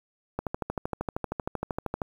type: click train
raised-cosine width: 1 ms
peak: -15 dBFS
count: 22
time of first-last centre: 0.39-2.018 s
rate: 12.9 Hz
effects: 8-bit